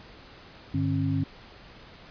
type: tone cluster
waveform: sine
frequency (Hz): 101.2 / 150.7 / 270.3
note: G#2 / D3 / C#4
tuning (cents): -44 / +45 / -44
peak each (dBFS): -28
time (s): 0.74-1.24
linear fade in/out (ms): 5
effects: pink hiss -49 dBFS RMS until 2.1 s + resampled to 11025 Hz